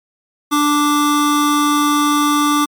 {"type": "tone pair together", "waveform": "square", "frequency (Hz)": [293.7, 1173.3], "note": ["D4", "D6"], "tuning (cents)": [0, -2], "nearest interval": "2 octaves", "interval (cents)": 2398, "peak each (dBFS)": [-15, -16], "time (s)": [0.51, 2.66], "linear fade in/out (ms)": 20, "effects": ["MP3 96 kbps"]}